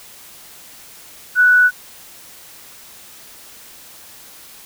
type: tone with frequency modulation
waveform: sine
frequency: 1480 Hz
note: F#6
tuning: in tune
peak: -8 dBFS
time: 1.35-1.71 s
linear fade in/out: 50 ms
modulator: 54.3 Hz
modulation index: 0.2
effects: white hiss -41 dBFS RMS until 4.65 s